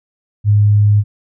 sine tone, 103.83 Hz, G#2, in tune, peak -7 dBFS, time 0.44-1.04 s, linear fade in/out 50 ms, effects none

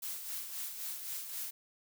blue noise with tremolo, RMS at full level -39 dBFS, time 0.02-1.51 s, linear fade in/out 10 ms, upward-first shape sine, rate 3.8 Hz, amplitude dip 50%, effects none

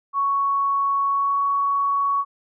sine tone with pitch glide, 1112 to 1119.1 Hz, C#6 to C#6, +5 to +16 cents, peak -18 dBFS, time 0.13-2.25 s, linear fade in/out 50 ms, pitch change +11 cents, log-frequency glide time 1.08-1.4 s, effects none

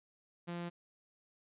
sawtooth tone, 172.8 Hz, F3, 18 cents flat, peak -35 dBFS, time 0.47-0.7 s, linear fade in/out 20 ms, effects resampled to 8000 Hz

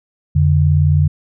sine tone pair together, 87.35 / 146.9 Hz, F2 / D3, +1 / +1 cents, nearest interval major sixth, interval 900 cents, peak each -12 dBFS, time 0.35-1.08 s, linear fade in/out 10 ms, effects none

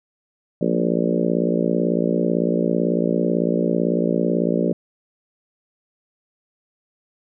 harmonic tone with a mistuned harmonic, 58 Hz, A#1, 8 cents flat, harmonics 3 / 4 / 5 / 6 / 7 / 8 / 9 / 10, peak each -23 / -24 / -25 / -26 / -26 / -27 / -28 / -28 dBFS, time 0.61-4.73 s, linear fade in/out 5 ms, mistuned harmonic 3, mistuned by +28 cents, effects none

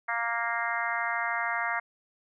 harmonic tone, 233.1 Hz, A#3, in tune, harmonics 3 / 4 / 5 / 6 / 7 / 8 / 9, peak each -35 / -35 / -35 / -35 / -35 / -35 / -35 dBFS, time 0.08-1.8 s, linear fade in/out 10 ms, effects none

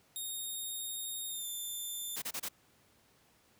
5% pulse tone with pitch glide, 3711 to 3550 Hz, A#7 to A7, -9 to +15 cents, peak -31 dBFS, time 0.16-2.16 s, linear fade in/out 0 ms, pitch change -76 cents, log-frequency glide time 1.29-1.46 s
white noise bursts, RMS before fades -38 dBFS, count 4, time 2.16-2.488 s, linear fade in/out 10 ms, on 61 ms, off 28 ms
effects pink hiss -67 dBFS RMS until 3.59 s + high-pass 80 Hz 12 dB/octave

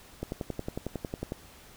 click train, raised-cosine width 2 ms, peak -19 dBFS, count 13, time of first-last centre 0.23-1.321 s, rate 11 Hz, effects pink hiss -53 dBFS RMS until 1.76 s

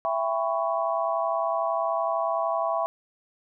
sine chord, C# half-diminished seventh, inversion first, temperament just, 665.2 / 798.3 / 997.9 / 1108.7 Hz, E5 / G5 / B5 / C#6, +16 / +31 / +18 / 0 cents, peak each -26 / -31 / -31 / -30 dBFS, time 0.05-2.86 s, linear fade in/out 0 ms, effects none

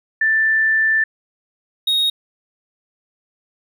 sine / triangle tone pair in turn, 1769 / 3748 Hz, A6 / A#7, +9 / +9 cents, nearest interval octave + minor second, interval 1300 cents, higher second, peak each -13 / -13 dBFS, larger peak neither, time 0.21-1.04 / 1.87-2.1 s, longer first, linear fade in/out 5 ms, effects none

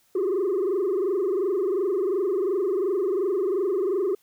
sine tone with frequency modulation, 382.4 Hz, G4, 43 cents flat, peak -19 dBFS, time 0.15-4.15 s, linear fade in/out 5 ms, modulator 22.8 Hz, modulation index 1.5, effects tanh soft clip ceiling -20 dBFS + white hiss -64 dBFS RMS until 4.22 s

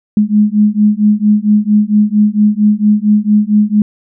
sine beating tone pair, 207.7 / 212.1 Hz, G#3 / G#3, 0 / +37 cents, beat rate 4.4 Hz, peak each -10 dBFS, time 0.17-3.82 s, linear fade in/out 2 ms, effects none

